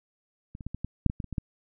clicks, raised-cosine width 5 ms, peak -28 / -28 / -21 / -22 / -19 / -7 / -17 / -20 / -28 / -22 / -15 dBFS, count 11, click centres 0.551 / 0.608 / 0.666 / 0.746 / 0.846 / 1.063 / 1.099 / 1.202 / 1.243 / 1.327 / 1.382 s, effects none

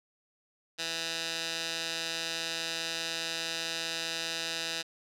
15% pulse tone with band-pass filter, 164.81 Hz, E3, in tune, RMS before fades -35 dBFS, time 0.78-4.83 s, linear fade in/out 20 ms, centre 4200 Hz, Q 1.5, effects none

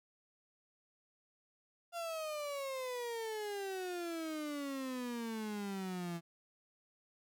35% pulse exponential sweep, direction down, 695 to 166.9 Hz, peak -37 dBFS, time 1.92-6.21 s, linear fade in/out 50 ms, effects none

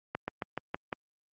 slowing click train, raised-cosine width 0.5 ms, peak -17 dBFS, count 6, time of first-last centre 0.15-0.928 s, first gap 130 ms, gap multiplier 1.09, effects high-pass 100 Hz 12 dB/octave + Opus 48 kbps

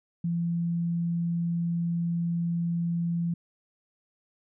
sine tone, 170 Hz, F3, 46 cents flat, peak -25 dBFS, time 0.24-3.34 s, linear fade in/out 5 ms, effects none

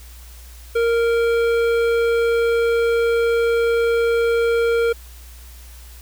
sine tone with hard clipping, 464.8 Hz, A#4, 5 cents flat, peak -17 dBFS, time 0.75-4.93 s, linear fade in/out 10 ms, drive 12 dB, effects added 60 Hz sine -38 dBFS peak until 6.01 s + white hiss -46 dBFS RMS until 6.01 s

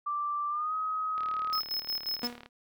sine tone with pitch glide, 1174.7 to 1266.3 Hz, D6 to D#6, 0 to +30 cents, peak -29 dBFS, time 0.06-1.6 s, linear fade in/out 10 ms, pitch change +130 cents, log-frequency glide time 0.49-0.74 s
click train, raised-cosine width 0.3 ms, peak -29 dBFS, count 49, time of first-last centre 1.18-2.46 s, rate 37.5 Hz
square tone with tremolo, 5180 Hz, E8, 31 cents flat, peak -30 dBFS, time 1.53-2.27 s, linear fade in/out 0 ms, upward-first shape square, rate 5.6 Hz, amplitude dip 70%
sawtooth tone with exponential decay, 241.6 Hz, B3, 38 cents flat, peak -26 dBFS, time 2.23-2.49 s, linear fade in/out 2 ms, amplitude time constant 55 ms
effects none

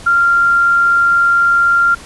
sine tone, 1388 Hz, F6, 11 cents flat, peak -8 dBFS, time 0.06-1.95 s, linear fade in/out 10 ms, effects pink hiss -35 dBFS RMS until 2.05 s + resampled to 24000 Hz

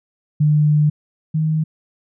sine tone pair in turn, 150.2 / 156.74 Hz, D3 / D#3, +39 / +13 cents, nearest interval minor second, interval 74 cents, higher second, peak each -11 / -15 dBFS, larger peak first, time 0.4-0.9 / 1.34-1.64 s, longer first, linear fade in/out 10 ms, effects none

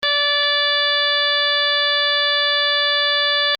harmonic tone, 580 Hz, D5, 22 cents flat, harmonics 1 / 2 / 3 / 4 / 5 / 6 / 7 / 8, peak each -25 / -26 / -21 / -30 / -27 / -19 / -28 / -26 dBFS, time 0.03-3.55 s, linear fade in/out 0 ms, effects Opus 24 kbps

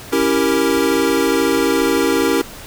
square chord, C# diminished seventh, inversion none, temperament equal, 277.2 / 329.6 / 392 / 466.2 Hz, C#4 / E4 / G4 / Bb4, 0 / 0 / 0 / 0 cents, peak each -20 dBFS, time 0.12-2.42 s, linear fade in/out 10 ms, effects pink hiss -35 dBFS RMS until 2.66 s

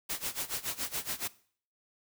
white noise with tremolo, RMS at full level -33 dBFS, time 0.09-1.28 s, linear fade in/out 10 ms, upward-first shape sine, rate 7.1 Hz, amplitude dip 90%, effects noise-tail reverb RT60 0.5 s tail -19 dB re dry

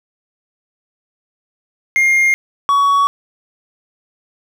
triangle tone pair in turn, 2123 / 1124.6 Hz, C7 / C#6, +25 / +25 cents, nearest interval major seventh, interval 1100 cents, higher first, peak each -8 dBFS, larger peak neither, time 1.96-2.34 / 2.69-3.07 s, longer neither, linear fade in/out 0 ms, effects none

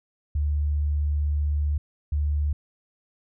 sine tone pair in turn, 73.7 / 73.7 Hz, D2 / D2, +7 / +7 cents, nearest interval unison, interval 0 cents, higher neither, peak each -21 dBFS, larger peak neither, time 0.35-1.78 / 2.12-2.53 s, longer first, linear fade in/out 5 ms, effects none

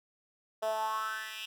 10% pulse tone with high-pass filter sweep, 218.2 Hz, A3, 14 cents flat, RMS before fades -35 dBFS, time 0.62-1.46 s, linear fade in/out 10 ms, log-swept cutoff 580 to 2800 Hz, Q 5.7, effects none

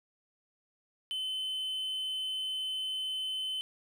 triangle tone, 3051 Hz, G7, 48 cents flat, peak -31 dBFS, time 1.11-3.61 s, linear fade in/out 0 ms, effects none

